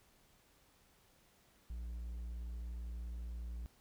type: tone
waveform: triangle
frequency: 58.6 Hz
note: A#1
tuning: 10 cents sharp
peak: -39 dBFS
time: 1.7-3.66 s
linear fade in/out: 0 ms
effects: pink hiss -69 dBFS RMS until 3.8 s